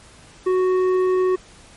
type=tone with tanh clipping; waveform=triangle; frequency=370 Hz; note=F#4; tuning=in tune; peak=-17 dBFS; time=0.46-1.36 s; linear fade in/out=10 ms; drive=13 dB; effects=pink hiss -47 dBFS RMS until 1.76 s + MP3 48 kbps